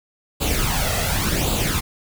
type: noise with flanger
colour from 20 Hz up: pink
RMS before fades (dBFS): -21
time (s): 0.4-1.81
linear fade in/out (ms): 20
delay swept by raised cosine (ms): 0.26 to 1.56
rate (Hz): 0.9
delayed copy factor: +0.65
effects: none